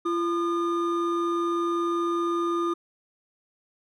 triangle tone pair together, 341.2 / 1216 Hz, F4 / D#6, -40 / -40 cents, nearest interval octave + minor seventh, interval 2200 cents, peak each -23 / -26 dBFS, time 0.05-2.74 s, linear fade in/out 10 ms, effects none

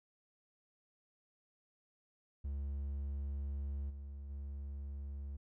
triangle tone with level steps, 70 Hz, C#2, 18 cents sharp, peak -35 / -42 / -39 dBFS, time 2.44-5.37 s, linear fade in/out 10 ms, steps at 3.89 / 4.29 s, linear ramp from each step 20 ms, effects none

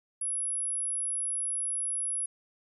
sine tone, 10500 Hz, E9, 8 cents flat, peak -29 dBFS, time 0.21-2.26 s, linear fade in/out 5 ms, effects 11-bit

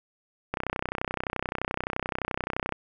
click train, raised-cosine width 0.5 ms, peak -13 dBFS, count 70, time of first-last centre 0.54-2.724 s, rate 31.6 Hz, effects none

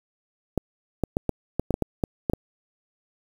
clicks, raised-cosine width 2 ms, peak -9 dBFS, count 11, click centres 0.577 / 1.037 / 1.169 / 1.293 / 1.596 / 1.707 / 1.741 / 1.823 / 2.038 / 2.298 / 2.335 s, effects 7-bit

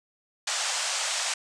white band-pass noise, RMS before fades -29 dBFS, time 0.47-1.34 s, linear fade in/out 5 ms, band 560 to 8400 Hz, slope 48 dB/octave, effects none

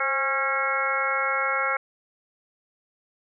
harmonic tone with a mistuned harmonic, 272.9 Hz, C#4, 27 cents flat, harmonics 2 / 3 / 4 / 5 / 6 / 7 / 8, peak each -31 / -33 / -32 / -26 / -32 / -34 / -28 dBFS, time 0-1.77 s, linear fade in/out 5 ms, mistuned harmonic 2, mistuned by -41 cents, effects none

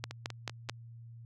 two click trains, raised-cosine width 0.2 ms, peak -23 / -17 dBFS, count 4 / 4, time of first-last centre 0.11-0.689 / 0.04-0.696 s, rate 5.18 / 4.57 Hz, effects added 116 Hz sine -47 dBFS peak until 1.25 s

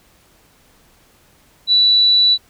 sine tone, 3951 Hz, B7, in tune, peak -9 dBFS, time 1.67-2.38 s, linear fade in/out 50 ms, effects pink hiss -53 dBFS RMS until 2.49 s

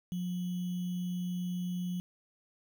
sine tone with sample-and-hold, 178.8 Hz, F3, 41 cents sharp, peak -32 dBFS, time 0.12-2 s, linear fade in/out 0 ms, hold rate 3150 Hz, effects none

